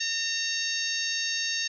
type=harmonic tone with a mistuned harmonic; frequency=912 Hz; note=A#5; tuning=38 cents flat; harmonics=2 / 3 / 4 / 5 / 6 / 7; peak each=-34 / -34 / -34 / -34 / -34 / -34 dBFS; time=0-1.68 s; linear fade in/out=10 ms; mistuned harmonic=4; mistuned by=+44 cents; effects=none